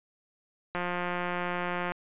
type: click train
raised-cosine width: 0.5 ms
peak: -17 dBFS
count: 208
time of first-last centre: 0.75-1.919 s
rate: 177 Hz
effects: resampled to 8000 Hz